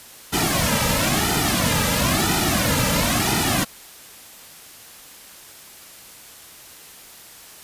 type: noise with flanger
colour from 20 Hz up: pink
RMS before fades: -20 dBFS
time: 0.32-3.65 s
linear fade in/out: 20 ms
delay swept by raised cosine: 1.8 to 2.8 ms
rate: 0.99 Hz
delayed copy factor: -0.85
effects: white hiss -43 dBFS RMS until 7.63 s + resampled to 32000 Hz